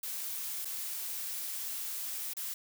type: noise with dropouts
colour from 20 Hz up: blue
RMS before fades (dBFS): -38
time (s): 0.03-2.54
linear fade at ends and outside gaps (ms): 5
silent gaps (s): 0.649-0.653 / 2.336-2.367
effects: none